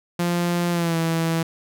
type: tone with pitch glide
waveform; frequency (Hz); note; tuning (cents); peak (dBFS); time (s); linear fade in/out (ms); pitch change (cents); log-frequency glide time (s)
sawtooth; 173.7 to 164.43; F3 to E3; -9 to -4; -16; 0.19-1.43; 5; -95; 0.71-0.97
effects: none